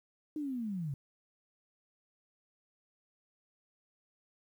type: linear sweep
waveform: sine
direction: down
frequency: 311.1 to 130.81 Hz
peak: -34 dBFS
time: 0.36-0.94 s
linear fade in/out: 2 ms
effects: 11-bit